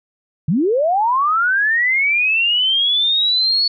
sine linear sweep, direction up, 133 to 4435 Hz, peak -13 dBFS, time 0.48-3.68 s, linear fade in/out 5 ms, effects none

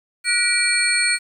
sine tone cluster, 1456 / 1920 / 2342 / 4334 / 8590 Hz, F#6 / B6 / D7 / C#8 / C9, -28 / -49 / -5 / -40 / +44 cents, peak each -25 / -26 / -20 / -22 / -22 dBFS, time 0.24-1.19 s, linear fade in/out 50 ms, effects 8-bit

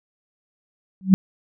sine tone with exponential growth, 189.7 Hz, F#3, 43 cents sharp, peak -5 dBFS, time 1.01-1.14 s, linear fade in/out 0 ms, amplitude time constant 27 ms, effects none

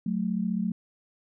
sine tone pair together, 185 / 220 Hz, F#3 / A3, 0 / 0 cents, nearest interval minor third, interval 300 cents, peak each -28 dBFS, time 0.06-0.72 s, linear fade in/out 5 ms, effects none

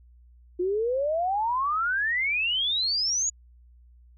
sine exponential sweep, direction up, 349.2 to 6890 Hz, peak -23 dBFS, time 0.59-3.3 s, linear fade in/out 10 ms, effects added 60 Hz sine -51 dBFS peak until 4.17 s

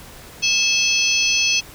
harmonic tone with a mistuned harmonic, 868 Hz, A5, 24 cents flat, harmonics 3 / 4 / 5 / 6 / 7, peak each -19 / -24 / -23 / -24 / -22 dBFS, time 0.42-1.61 s, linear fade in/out 20 ms, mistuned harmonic 4, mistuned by -98 cents, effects pink hiss -41 dBFS RMS until 1.74 s

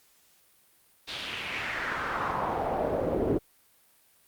brown noise with band-pass filter sweep, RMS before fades -30 dBFS, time 1.07-3.39 s, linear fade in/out 20 ms, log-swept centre 3800 to 360 Hz, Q 2.6, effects white hiss -63 dBFS RMS until 4.27 s + Opus 48 kbps

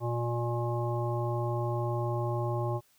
harmonic tone, 119.1 Hz, A#2, 38 cents sharp, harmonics 1 / 3 / 5 / 7 / 9, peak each -30 / -35 / -37 / -38 / -40 dBFS, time 0-2.81 s, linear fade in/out 50 ms, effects white hiss -66 dBFS RMS until 2.98 s

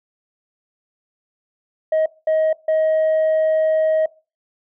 sine tone bursts at uneven times, 631 Hz, D#5, 24 cents sharp, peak -12 dBFS, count 3, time 1.92-2.06 / 2.27-2.53 / 2.68-4.06 s, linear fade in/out 5 ms, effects noise-tail reverb RT60 0.3 s tail -21 dB re dry + tanh soft clip ceiling -13 dBFS

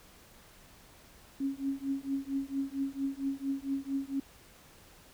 sine tone with tremolo, 273.8 Hz, C#4, 21 cents flat, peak -27 dBFS, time 1.4-4.2 s, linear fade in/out 5 ms, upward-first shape triangle, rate 4.4 Hz, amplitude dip 100%, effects pink hiss -57 dBFS RMS until 5.13 s

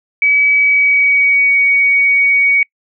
sine tone with pitch glide, 2281 to 2246 Hz, C#7 to C#7, +49 to +22 cents, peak -8 dBFS, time 0.22-2.63 s, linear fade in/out 2 ms, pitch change -27 cents, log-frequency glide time 0.52-1.56 s, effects noise-tail reverb RT60 0.1 s tail -26 dB re dry

